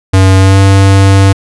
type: tone with pitch glide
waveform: square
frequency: 95.2 to 97.48 Hz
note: F#2 to G2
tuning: +50 to -9 cents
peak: -3 dBFS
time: 0.13-1.33 s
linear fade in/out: 10 ms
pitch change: +41 cents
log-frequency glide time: 0.38-0.59 s
effects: resampled to 24000 Hz